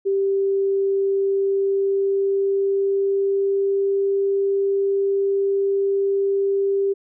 sine tone with pitch glide, 392 to 394.7 Hz, G4 to G4, 0 to +12 cents, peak -17 dBFS, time 0.05-6.94 s, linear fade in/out 20 ms, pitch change +12 cents, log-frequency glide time 0.94-4.14 s, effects none

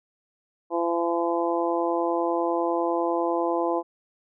harmonic tone, 170 Hz, F3, 46 cents flat, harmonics 2 / 3 / 4 / 5 / 6, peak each -26 / -28 / -29 / -30 / -31 dBFS, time 0.7-3.83 s, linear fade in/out 50 ms, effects none

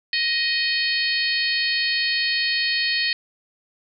harmonic tone, 625 Hz, D#5, 8 cents sharp, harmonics 3 / 4 / 5 / 6 / 7 / 8, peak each -25 / -27 / -29 / -32 / -23 / -35 dBFS, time 0.13-3.13 s, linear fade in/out 2 ms, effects none

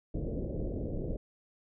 pink low-pass noise, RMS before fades -35 dBFS, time 0.14-1.17 s, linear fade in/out 5 ms, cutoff 570 Hz, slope 48 dB/octave, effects none

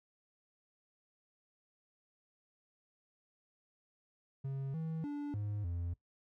triangle tone with pitch steps, 135.9 / 160.9 / 290.2 / 103.7 / 86.3 Hz, C#3 / E3 / D4 / G#2 / F2, -34 / -42 / -21 / -2 / -20 cents, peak -34 dBFS, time 4.44-5.94 s, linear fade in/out 10 ms, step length 300 ms, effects noise-tail reverb RT60 0.1 s tail -17 dB re dry

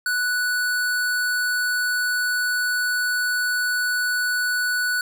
square tone, 1480 Hz, F#6, in tune, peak -21 dBFS, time 0.06-5.01 s, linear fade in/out 2 ms, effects none

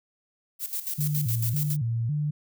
violet noise with tremolo, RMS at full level -30 dBFS, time 0.59-1.77 s, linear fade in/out 50 ms, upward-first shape square, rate 7.2 Hz, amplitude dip 70%
sine tone with vibrato, 131.1 Hz, C3, 4 cents sharp, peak -24 dBFS, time 0.98-2.31 s, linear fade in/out 10 ms, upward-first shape square, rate 1.8 Hz, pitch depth 220 cents each way
effects none

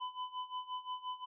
square tone with tremolo, 1005 Hz, B5, 30 cents sharp, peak -37 dBFS, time 0-1.26 s, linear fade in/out 20 ms, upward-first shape sine, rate 5.7 Hz, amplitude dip 85%, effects resampled to 8000 Hz

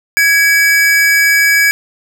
square tone pair together, 1661.2 / 2284 Hz, G#6 / D7, 0 / -49 cents, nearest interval tritone, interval 551 cents, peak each -11 dBFS, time 0.17-1.71 s, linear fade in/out 0 ms, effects none

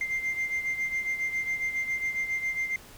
sine beating tone pair, 2093 / 2100.3 Hz, C7 / C7, 0 / +6 cents, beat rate 7.3 Hz, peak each -27 / -32 dBFS, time 0.01-2.76 s, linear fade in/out 2 ms, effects tanh soft clip ceiling -24 dBFS + pink hiss -50 dBFS RMS until 2.97 s

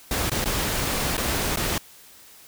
pink noise with dropouts, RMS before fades -25 dBFS, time 0.11-1.78 s, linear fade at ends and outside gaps 2 ms, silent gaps 0.297-0.316 / 0.443-0.457 / 1.169-1.178 / 1.56-1.571 s, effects white hiss -49 dBFS RMS until 2.47 s

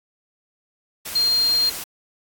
sine tone in noise, 4200 Hz, C8, 6 cents sharp, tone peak -16 dBFS, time 1.15-1.7 s, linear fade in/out 10 ms, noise white, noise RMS -31 dBFS, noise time 1.05-1.84 s, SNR +12 dB, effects AAC 64 kbps

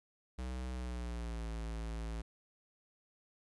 square tone with pitch glide, 63 to 55.8 Hz, B1 to A1, +35 to +25 cents, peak -39 dBFS, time 0.38-2.22 s, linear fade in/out 10 ms, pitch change -210 cents, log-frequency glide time 0.72-1.48 s, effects resampled to 24000 Hz + 13-bit

